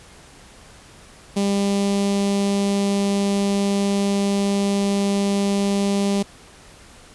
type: tone with notch filter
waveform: sawtooth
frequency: 199.5 Hz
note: G3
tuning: 31 cents sharp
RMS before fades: -20 dBFS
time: 1.36-6.23 s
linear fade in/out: 10 ms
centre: 1500 Hz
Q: 0.75
effects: pink hiss -46 dBFS RMS until 7.14 s + resampled to 24000 Hz